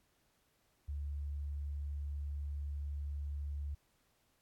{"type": "tone", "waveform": "sine", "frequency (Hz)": 72, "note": "D2", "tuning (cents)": -34, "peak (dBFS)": -37, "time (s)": [0.88, 3.75], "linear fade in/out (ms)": 10, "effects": ["pink hiss -75 dBFS RMS until 4.41 s", "AAC 64 kbps"]}